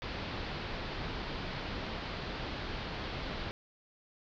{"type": "low-pass noise", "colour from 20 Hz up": "pink", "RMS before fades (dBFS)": -39, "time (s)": [0.02, 3.51], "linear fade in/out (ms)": 0, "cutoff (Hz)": 4700, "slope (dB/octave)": 48, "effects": []}